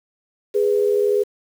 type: tone pair together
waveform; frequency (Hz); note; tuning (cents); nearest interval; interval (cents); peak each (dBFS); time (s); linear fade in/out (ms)
sine; 412.9 / 493.9; G#4 / B4; -10 / 0; minor third; 310; -16 / -21; 0.54-1.24; 20
effects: 7-bit